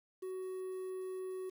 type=tone with quantisation; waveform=triangle; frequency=373.7 Hz; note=F#4; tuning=17 cents sharp; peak=-37 dBFS; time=0.22-1.5 s; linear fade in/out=10 ms; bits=10; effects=none